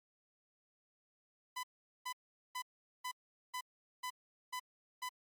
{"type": "tone bursts", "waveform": "sawtooth", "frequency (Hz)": 1003, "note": "B5", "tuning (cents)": 26, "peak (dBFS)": -35, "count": 8, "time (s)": [1.56, 5.092], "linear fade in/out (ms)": 10, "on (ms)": 74, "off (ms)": 420, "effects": ["MP3 96 kbps"]}